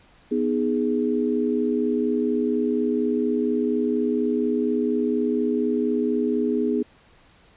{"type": "chord", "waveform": "sine", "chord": "G# minor", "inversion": "first", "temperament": "equal", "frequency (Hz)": [246.9, 311.1, 415.3], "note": ["B3", "D#4", "G#4"], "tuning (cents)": [0, 0, 0], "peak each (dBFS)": [-23, -26, -24], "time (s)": [0.31, 6.83], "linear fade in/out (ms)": 10, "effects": ["pink hiss -55 dBFS RMS until 7.56 s", "resampled to 8000 Hz"]}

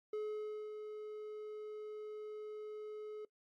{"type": "tone with ADSR envelope", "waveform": "triangle", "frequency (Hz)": 425.9, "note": "G#4", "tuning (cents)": 44, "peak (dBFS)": -34, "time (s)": [0.13, 3.25], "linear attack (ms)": 4, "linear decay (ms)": 570, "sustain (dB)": -7, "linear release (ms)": 3, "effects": ["noise-tail reverb RT60 0.1 s tail -21 dB re dry", "MP3 64 kbps"]}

